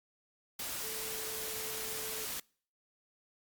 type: tone in noise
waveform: sine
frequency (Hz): 440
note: A4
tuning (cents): 0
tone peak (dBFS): -46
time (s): 0.83-2.25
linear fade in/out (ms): 5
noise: white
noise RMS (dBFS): -39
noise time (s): 0.59-2.4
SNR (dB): -10
effects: noise-tail reverb RT60 0.5 s tail -26 dB re dry + Opus 48 kbps

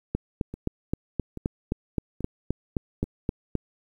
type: two click trains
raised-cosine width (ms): 3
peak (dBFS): -22 / -12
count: 4 / 14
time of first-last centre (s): 0.54-3.04 / 0.15-3.553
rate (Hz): 1.2 / 3.82
effects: 9-bit

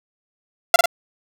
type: tone with echo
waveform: sawtooth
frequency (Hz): 686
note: F5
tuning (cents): -31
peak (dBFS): -3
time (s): 0.74-0.76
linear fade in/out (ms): 2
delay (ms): 49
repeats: 2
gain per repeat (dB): -4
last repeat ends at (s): 0.858
effects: none

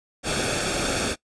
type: noise with comb filter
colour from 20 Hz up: pink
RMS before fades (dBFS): -25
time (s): 0.23-1.16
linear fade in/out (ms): 50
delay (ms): 1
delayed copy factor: -0.65
effects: noise-tail reverb RT60 0.1 s tail -20 dB re dry + resampled to 22050 Hz

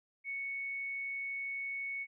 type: tone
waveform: sine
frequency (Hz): 2217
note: C#7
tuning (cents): 0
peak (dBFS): -36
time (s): 0.24-2.07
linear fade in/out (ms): 50
effects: none

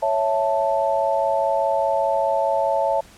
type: chord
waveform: sine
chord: A major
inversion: first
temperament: equal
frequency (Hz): 554.4 / 659.3 / 880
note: C#5 / E5 / A5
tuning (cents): 0 / 0 / 0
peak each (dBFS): -22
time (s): 0.02-3.01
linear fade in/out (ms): 10
effects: pink hiss -48 dBFS RMS until 3.17 s + low-pass 11000 Hz 12 dB/octave

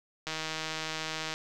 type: click train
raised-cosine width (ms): 0.2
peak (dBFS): -17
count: 170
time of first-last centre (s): 0.27-1.34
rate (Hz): 158
effects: none

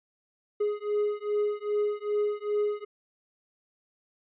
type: beating tone pair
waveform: triangle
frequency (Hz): 415.3 / 417.8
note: G#4 / G#4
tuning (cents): 0 / +10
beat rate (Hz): 2.5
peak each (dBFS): -27 / -27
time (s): 0.6-2.85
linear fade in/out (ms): 10
effects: resampled to 8000 Hz

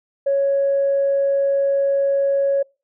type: tone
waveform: sine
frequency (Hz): 554.4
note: C#5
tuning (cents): 0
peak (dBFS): -14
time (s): 0.26-2.63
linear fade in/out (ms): 10
effects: noise-tail reverb RT60 0.3 s tail -26 dB re dry + tanh soft clip ceiling -11 dBFS

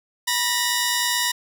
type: tone pair together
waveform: 10% pulse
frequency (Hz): 973.6 / 1838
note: B5 / A#6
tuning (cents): -25 / -25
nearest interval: major seventh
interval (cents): 1100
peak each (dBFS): -14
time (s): 0.27-1.32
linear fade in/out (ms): 10
effects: none

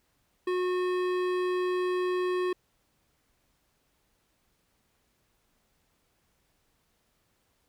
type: tone with hard clipping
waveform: sine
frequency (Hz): 363.5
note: F#4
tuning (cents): -31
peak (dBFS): -28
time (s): 0.47-2.53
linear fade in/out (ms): 5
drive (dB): 15
effects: pink hiss -72 dBFS RMS until 7.68 s

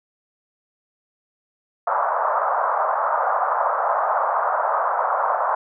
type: band-pass noise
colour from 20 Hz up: white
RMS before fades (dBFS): -21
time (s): 1.87-5.55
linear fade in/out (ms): 5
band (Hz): 570 to 1300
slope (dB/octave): 48
effects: none

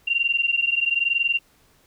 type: tone pair together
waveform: sine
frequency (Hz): 2759 / 2780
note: F7 / F7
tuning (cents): -22 / -9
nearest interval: unison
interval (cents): 13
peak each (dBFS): -22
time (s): 0.07-1.39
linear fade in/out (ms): 10
effects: pink hiss -59 dBFS RMS until 1.86 s

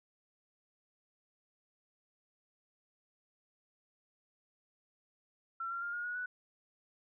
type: tone with pitch steps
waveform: sine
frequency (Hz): 1354 / 1378.5 / 1403.4 / 1428.7 / 1454.5 / 1480.8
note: E6 / F6 / F6 / F6 / F#6 / F#6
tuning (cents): +46 / -23 / +8 / +39 / -30 / +1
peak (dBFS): -36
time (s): 5.6-6.26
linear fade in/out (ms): 5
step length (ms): 110
effects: none

